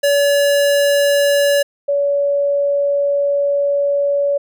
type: tone pair in turn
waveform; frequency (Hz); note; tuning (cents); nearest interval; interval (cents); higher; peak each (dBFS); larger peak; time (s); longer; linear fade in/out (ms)
square / sine; 570 / 567.5; C#5 / C#5; +48 / +41; unison; 7; first; -12 / -13; first; 0.03-1.63 / 1.88-4.38; second; 10
effects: none